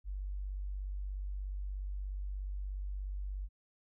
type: tone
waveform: sine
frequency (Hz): 48.42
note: G1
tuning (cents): -21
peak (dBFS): -36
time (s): 0.04-3.49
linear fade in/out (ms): 50
effects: none